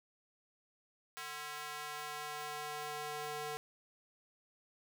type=tone with high-pass filter sweep; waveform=square; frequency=149.6 Hz; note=D3; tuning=32 cents sharp; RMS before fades=-43 dBFS; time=1.17-3.57 s; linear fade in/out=0 ms; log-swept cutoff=1300 to 530 Hz; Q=1.1; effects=none